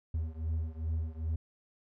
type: beating tone pair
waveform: triangle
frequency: 79.1 / 81.6 Hz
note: D#2 / E2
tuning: +29 / -17 cents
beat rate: 2.5 Hz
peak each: -32 / -34 dBFS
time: 0.14-1.36 s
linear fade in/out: 5 ms
effects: none